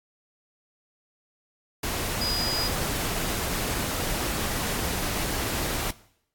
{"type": "tone in noise", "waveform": "sine", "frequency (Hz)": 4928, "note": "D#8", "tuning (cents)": -17, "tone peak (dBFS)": -26, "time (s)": [2.21, 2.68], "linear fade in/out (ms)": 5, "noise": "pink", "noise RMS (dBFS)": -29, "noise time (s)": [1.83, 5.91], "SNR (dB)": 0, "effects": ["noise-tail reverb RT60 0.7 s tail -19 dB re dry", "AAC 64 kbps"]}